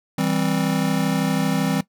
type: chord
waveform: square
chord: C major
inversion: first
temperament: just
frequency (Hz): 163.52 / 196.22 / 261.6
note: E3 / G3 / C4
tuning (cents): -14 / +2 / 0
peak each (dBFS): -24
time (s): 0.18-1.81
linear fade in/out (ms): 5
effects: noise-tail reverb RT60 0.1 s tail -18 dB re dry